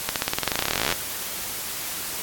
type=accelerating click train; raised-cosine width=0.2 ms; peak=-4 dBFS; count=28; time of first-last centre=0.09-0.925 s; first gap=68 ms; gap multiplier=0.93; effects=white hiss -31 dBFS RMS until 2.22 s + AAC 64 kbps